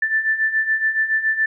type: beating tone pair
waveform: sine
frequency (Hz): 1760 / 1767.1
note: A6 / A6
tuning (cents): 0 / +7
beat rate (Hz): 7.1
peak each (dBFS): -23 / -18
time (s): 0.02-1.46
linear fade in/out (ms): 5
effects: none